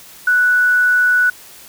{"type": "tone with quantisation", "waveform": "sine", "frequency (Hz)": 1480, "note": "F#6", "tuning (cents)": 0, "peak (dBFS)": -10, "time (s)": [0.27, 1.3], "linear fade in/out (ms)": 5, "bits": 6, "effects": ["white hiss -40 dBFS RMS until 1.68 s"]}